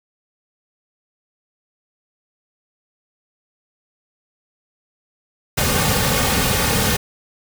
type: noise with comb filter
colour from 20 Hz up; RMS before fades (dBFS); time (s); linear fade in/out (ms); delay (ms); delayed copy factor
pink; -18; 5.57-6.97; 10; 3; -0.65
effects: none